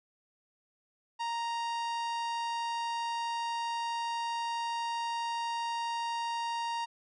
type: harmonic tone with a mistuned harmonic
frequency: 932.3 Hz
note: A#5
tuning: in tune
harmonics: 1 / 2 / 3 / 4 / 5 / 6 / 7 / 8 / 9 / 10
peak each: -32 / -45 / -44 / -48 / -48 / -52 / -58 / -62 / -63 / -61 dBFS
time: 1.19-6.86 s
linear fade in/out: 20 ms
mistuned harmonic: 10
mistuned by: +28 cents
effects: none